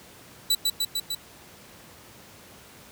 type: tone with echo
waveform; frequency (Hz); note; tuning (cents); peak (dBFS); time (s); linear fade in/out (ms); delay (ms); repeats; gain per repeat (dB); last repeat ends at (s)
sawtooth; 3951; B7; 0; -16; 0.5-0.55; 5; 150; 4; -2; 1.15
effects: pink hiss -49 dBFS RMS until 2.91 s + high-pass 80 Hz 12 dB/octave